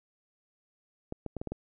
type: clicks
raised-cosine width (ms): 2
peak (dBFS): -22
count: 6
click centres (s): 1.124 / 1.263 / 1.367 / 1.415 / 1.473 / 1.52
effects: none